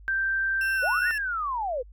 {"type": "tone with pitch glide", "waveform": "sine", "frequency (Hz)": [1568, 1463], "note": ["G6", "F#6"], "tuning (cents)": [0, -20], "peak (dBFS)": -23, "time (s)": [0.08, 1.11], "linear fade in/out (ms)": 0, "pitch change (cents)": -120, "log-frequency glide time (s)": [0.76, 0.84]}
{"type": "tone", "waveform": "sawtooth", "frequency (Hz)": 2700, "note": "E7", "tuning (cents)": 41, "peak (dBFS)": -30, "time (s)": [0.61, 1.18], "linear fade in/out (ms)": 2}
{"type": "linear two-way sweep", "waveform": "sine", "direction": "up then down", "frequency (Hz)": [464.5, 1864.7, 464.5], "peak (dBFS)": -26, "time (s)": [0.82, 1.83], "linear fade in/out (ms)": 20, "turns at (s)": 1.08}
{"effects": ["added 50 Hz sine -45 dBFS peak until 1.92 s"]}